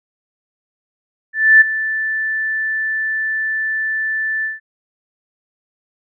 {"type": "tone with ADSR envelope", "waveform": "sine", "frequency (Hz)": 1760, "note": "A6", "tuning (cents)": 0, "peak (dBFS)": -3, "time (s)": [1.33, 4.6], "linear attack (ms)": 280, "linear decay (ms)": 15, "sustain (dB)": -14, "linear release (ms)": 160, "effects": []}